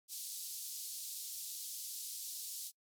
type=band-pass noise; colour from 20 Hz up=white; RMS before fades=-45 dBFS; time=0.08-2.72 s; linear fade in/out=50 ms; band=4000 to 14000 Hz; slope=24 dB/octave; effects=noise-tail reverb RT60 0.1 s tail -25 dB re dry